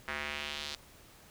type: tone with band-pass filter sweep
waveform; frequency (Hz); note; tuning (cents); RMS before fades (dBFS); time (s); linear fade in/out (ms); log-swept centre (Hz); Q
square; 73.42; D2; 0; -39; 0.08-0.75; 0; 1800 to 4300; 2
effects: pink hiss -57 dBFS RMS until 1.3 s